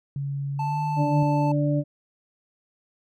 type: tone with pitch glide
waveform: sine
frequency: 139.9 to 150.81 Hz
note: C#3 to D3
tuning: +16 to +46 cents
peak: -26 dBFS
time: 0.16-1.23 s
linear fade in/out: 2 ms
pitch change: +130 cents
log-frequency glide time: 0.56-0.8 s
type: tone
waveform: triangle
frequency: 880 Hz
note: A5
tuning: in tune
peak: -24 dBFS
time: 0.59-1.52 s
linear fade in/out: 5 ms
type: harmonic tone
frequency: 146.3 Hz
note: D3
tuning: 6 cents flat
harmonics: 1 / 2 / 4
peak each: -22 / -25 / -28 dBFS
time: 0.96-1.84 s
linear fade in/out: 50 ms
effects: none